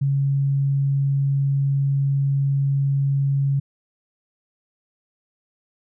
sine tone, 138.59 Hz, C#3, in tune, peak -17 dBFS, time 0.01-3.6 s, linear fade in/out 10 ms, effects none

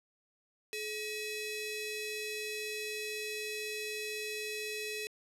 sawtooth ring-modulated tone, 1486 Hz, F#6, 7 cents sharp, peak -30 dBFS, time 0.73-5.07 s, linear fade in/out 0 ms, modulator 1060 Hz, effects resampled to 32000 Hz + 11-bit

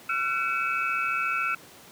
sine tone cluster, 1359 / 1493 / 2275 / 2596 Hz, F6 / F#6 / C#7 / E7, -48 / +15 / +44 / -27 cents, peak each -27 / -33 / -34 / -30 dBFS, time 0.09-1.55 s, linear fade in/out 5 ms, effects pink hiss -49 dBFS RMS until 1.91 s + high-pass 150 Hz 12 dB/octave

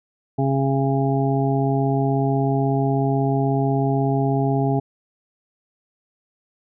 harmonic tone, 136.3 Hz, C#3, 29 cents flat, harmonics 1 / 2 / 3 / 5 / 6, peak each -20 / -23 / -25 / -27 / -28 dBFS, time 0.38-4.8 s, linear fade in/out 10 ms, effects none

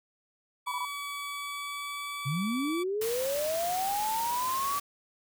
20% pulse tone with pitch glide, 1141 to 1150.9 Hz, C#6 to D6, +50 to -35 cents, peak -30 dBFS, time 0.66-2.84 s, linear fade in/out 20 ms, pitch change +15 cents, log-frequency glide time 1.1-2.32 s
sine tone bursts, 987.8 Hz, B5, in tune, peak -31 dBFS, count 3, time 0.67-0.85 s, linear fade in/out 2 ms, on 46 ms, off 21 ms
sine linear sweep, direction up, 126.5 to 1156 Hz, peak -28 dBFS, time 2.25-4.8 s, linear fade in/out 20 ms
white noise, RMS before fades -37 dBFS, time 3.01-4.8 s, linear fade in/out 5 ms
effects none

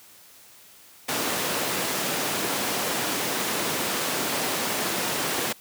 pink high-pass noise, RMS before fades -27 dBFS, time 1.08-5.53 s, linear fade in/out 10 ms, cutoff 230 Hz, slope 12 dB/octave, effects white hiss -51 dBFS RMS until 5.6 s + high-pass 80 Hz 12 dB/octave

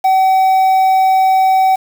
triangle tone with quantisation, 760 Hz, F#5, 46 cents sharp, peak -6 dBFS, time 0.04-1.76 s, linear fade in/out 10 ms, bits 5, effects none

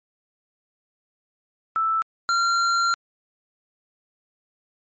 sine / square tone pair in turn, 1320 / 1377.2 Hz, E6 / F6, +2 / -25 cents, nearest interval minor second, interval 73 cents, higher second, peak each -19 dBFS, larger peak neither, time 1.76-2.02 / 2.29-2.94 s, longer second, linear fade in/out 0 ms, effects low-pass 9000 Hz 12 dB/octave + MP3 32 kbps

